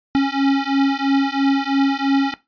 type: beating tone pair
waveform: square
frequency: 273.2 / 276.2 Hz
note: C#4 / C#4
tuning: -25 / -6 cents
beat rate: 3 Hz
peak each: -19 dBFS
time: 0.15-2.34 s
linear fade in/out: 0 ms
effects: noise-tail reverb RT60 0.2 s tail -17 dB re dry + resampled to 11025 Hz